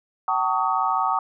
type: tone cluster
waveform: sine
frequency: 763 / 902 / 1129 / 1255 Hz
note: G5 / A5 / C#6 / D#6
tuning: -47 / +43 / +31 / +15 cents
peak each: -25 dBFS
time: 0.28-1.19 s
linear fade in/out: 2 ms
effects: none